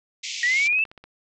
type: band-pass noise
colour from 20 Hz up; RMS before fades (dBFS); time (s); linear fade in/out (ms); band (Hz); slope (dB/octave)
pink; -32; 0.23-0.68; 10; 2100 to 7300; 96
type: linear sweep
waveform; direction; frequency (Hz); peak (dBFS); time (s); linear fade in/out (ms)
sine; up; 1886 to 2675; -18; 0.43-0.84; 2
type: click train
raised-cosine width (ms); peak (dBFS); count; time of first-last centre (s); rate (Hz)
0.3; -28; 9; 0.54-1.04; 16
effects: none